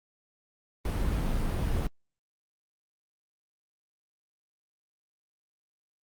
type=noise; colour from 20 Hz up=brown; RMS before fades=-28 dBFS; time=0.85-1.87 s; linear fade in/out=2 ms; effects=Opus 32 kbps